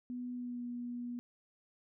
sine tone with pitch glide, 246.9 to 242.2 Hz, B3 to B3, 0 to -34 cents, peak -38 dBFS, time 0.1-1.19 s, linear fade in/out 0 ms, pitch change -34 cents, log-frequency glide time 0.34-0.63 s, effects none

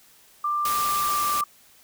sine tone with pitch glide, 1186 to 1178.5 Hz, D6 to D6, +17 to +6 cents, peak -22 dBFS, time 0.44-1.44 s, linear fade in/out 5 ms, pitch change -11 cents, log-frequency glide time 0.59-1.27 s
white noise, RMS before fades -30 dBFS, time 0.65-1.41 s, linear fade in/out 2 ms
effects white hiss -55 dBFS RMS until 1.83 s

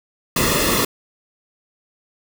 pink noise with comb filter, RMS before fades -18 dBFS, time 0.36-0.85 s, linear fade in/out 5 ms, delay 1.3 ms, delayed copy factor -0.75, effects none

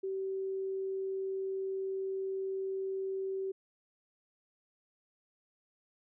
sine tone, 384.4 Hz, G4, 34 cents flat, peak -33 dBFS, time 0.03-3.52 s, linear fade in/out 10 ms, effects none

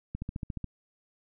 click train, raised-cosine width 5 ms, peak -22 dBFS, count 8, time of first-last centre 0.15-0.643 s, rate 14.2 Hz, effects none

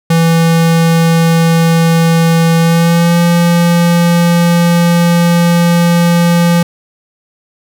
square tone with pitch glide, 165.5 to 171.63 Hz, E3 to F3, +7 to -30 cents, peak -7 dBFS, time 0.1-6.63 s, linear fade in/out 5 ms, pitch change +63 cents, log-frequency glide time 2.59-3.19 s, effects none

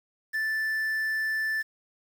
triangle tone with quantisation, 1760 Hz, A6, in tune, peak -24 dBFS, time 0.33-1.63 s, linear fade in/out 20 ms, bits 8, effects none

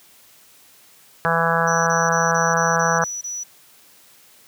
harmonic tone, 166.2 Hz, E3, 15 cents sharp, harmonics 1 / 3 / 4 / 5 / 6 / 7 / 8 / 9 / 10, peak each -25 / -25 / -25 / -25 / -25 / -25 / -25 / -25 / -25 dBFS, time 1.25-3.04 s, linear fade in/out 0 ms
sine tone bursts, 5900 Hz, F#8, 6 cents flat, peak -26 dBFS, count 8, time 1.67-3.438 s, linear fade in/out 10 ms, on 200 ms, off 24 ms
effects white hiss -51 dBFS RMS until 4.47 s + high-pass 80 Hz 12 dB/octave

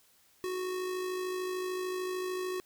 square tone with amplitude modulation, 368.7 Hz, F#4, 6 cents flat, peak -32 dBFS, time 0.44-2.6 s, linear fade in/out 0 ms, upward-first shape sine, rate 53.4 Hz, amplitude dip 35%, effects white hiss -65 dBFS RMS until 2.65 s

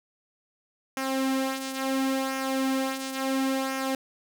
sawtooth tone with flanger, 266.2 Hz, C4, 30 cents sharp, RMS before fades -28 dBFS, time 0.97-3.95 s, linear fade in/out 2 ms, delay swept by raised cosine 0.24 to 3.84 ms, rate 0.72 Hz, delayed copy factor -0.55, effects none

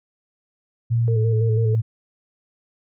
sine tone with pitch glide, 116.54 to 111.6 Hz, A#2 to A2, 0 to +25 cents, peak -16 dBFS, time 0.9-1.82 s, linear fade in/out 20 ms, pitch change -75 cents, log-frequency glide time 1.07-1.17 s
sine tone with vibrato, 444.3 Hz, A4, 17 cents sharp, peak -25 dBFS, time 1.08-1.75 s, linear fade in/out 0 ms, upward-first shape square, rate 6.1 Hz, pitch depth 43 cents each way
effects none

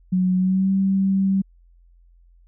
sine tone with pitch glide, 183.9 to 193.38 Hz, F#3 to G3, -10 to -23 cents, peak -16 dBFS, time 0.12-1.42 s, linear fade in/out 10 ms, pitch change +87 cents, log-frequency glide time 0.37-0.71 s, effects added 43 Hz sine -50 dBFS peak until 2.47 s

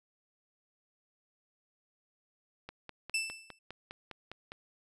click train, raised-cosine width 0.3 ms, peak -27 dBFS, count 10, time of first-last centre 2.69-4.519 s, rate 4.92 Hz
sawtooth tone with exponential decay, 2652 Hz, E7, 10 cents sharp, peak -24 dBFS, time 3.14-3.59 s, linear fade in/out 5 ms, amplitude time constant 96 ms
effects resampled to 24000 Hz

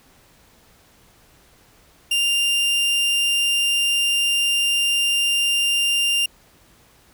40% pulse tone, 2794 Hz, F7, in tune, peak -16 dBFS, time 2.11-6.26 s, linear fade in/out 5 ms, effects pink hiss -54 dBFS RMS until 7.13 s

